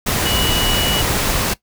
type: tone in noise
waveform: sine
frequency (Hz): 2931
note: F#7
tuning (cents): -17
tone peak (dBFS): -20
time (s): 0.25-1.02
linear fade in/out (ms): 10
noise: pink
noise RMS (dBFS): -18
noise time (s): 0.06-1.54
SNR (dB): -5
effects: noise-tail reverb RT60 0.1 s tail -18 dB re dry